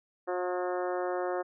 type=harmonic tone with a mistuned harmonic; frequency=180 Hz; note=F#3; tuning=47 cents flat; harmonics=2 / 3 / 4 / 5 / 6 / 7 / 8 / 9 / 10; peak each=-33 / -34 / -36 / -44 / -42 / -43 / -46 / -48 / -50 dBFS; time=0.27-1.43 s; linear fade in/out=20 ms; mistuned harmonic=9; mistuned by=+17 cents; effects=none